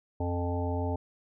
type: harmonic tone with a mistuned harmonic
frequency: 87.3 Hz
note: F2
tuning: in tune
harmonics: 1 / 3 / 5 / 7 / 9 / 10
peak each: -30 / -35 / -37 / -38 / -40 / -40 dBFS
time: 0.2-0.96 s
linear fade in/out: 5 ms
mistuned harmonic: 3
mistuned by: +25 cents
effects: none